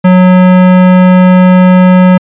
sine tone with hard clipping, 183.2 Hz, F#3, 17 cents flat, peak -3 dBFS, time 0.04-2.18 s, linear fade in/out 10 ms, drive 18 dB, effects resampled to 8000 Hz

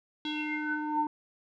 square tone with low-pass filter sweep, 302.6 Hz, D#4, 48 cents flat, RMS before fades -32 dBFS, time 0.25-1.07 s, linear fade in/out 2 ms, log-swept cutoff 3600 to 790 Hz, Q 9, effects none

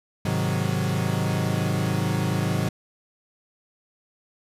40% pulse chord, Ab dominant seventh, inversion none, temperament equal, 103.83 / 130.81 / 155.56 / 185 Hz, Ab2 / C3 / Eb3 / Gb3, 0 / 0 / 0 / 0 cents, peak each -27 dBFS, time 0.25-2.69 s, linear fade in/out 5 ms, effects resampled to 32000 Hz

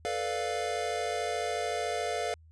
square chord, B half-diminished seventh, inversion third, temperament equal, 440 / 493.9 / 587.3 / 698.5 Hz, A4 / B4 / D5 / F5, 0 / 0 / 0 / 0 cents, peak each -37 / -38 / -38 / -34 dBFS, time 0.05-2.34 s, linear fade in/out 0 ms, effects added 80 Hz sine -53 dBFS peak until 2.51 s + resampled to 22050 Hz

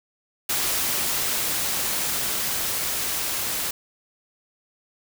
white noise with level ramp, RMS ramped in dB -24 to -27 dBFS, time 0.49-3.71 s, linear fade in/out 5 ms, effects none

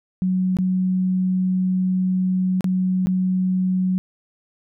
sine tone with dropouts, 185.2 Hz, F#3, 2 cents sharp, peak -17 dBFS, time 0.22-3.98 s, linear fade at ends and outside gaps 0 ms, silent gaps 0.569-0.587 / 2.608-2.643 / 3.06-3.07 s, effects none

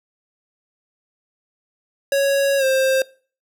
square tone with pitch glide, 554.4 to 528.8 Hz, C#5 to C5, 0 to +18 cents, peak -16 dBFS, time 2.12-3.02 s, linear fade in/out 2 ms, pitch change -82 cents, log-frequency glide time 2.58-2.64 s, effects noise-tail reverb RT60 0.4 s tail -22 dB re dry

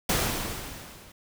pink noise with level ramp, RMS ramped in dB -23 to -51 dBFS, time 0.09-1.12 s, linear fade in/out 5 ms, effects none

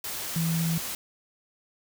sine tone in noise, 164.81 Hz, E3, in tune, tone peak -24 dBFS, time 0.36-0.78 s, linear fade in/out 2 ms, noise white, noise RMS -34 dBFS, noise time 0.04-0.95 s, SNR +7 dB, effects none

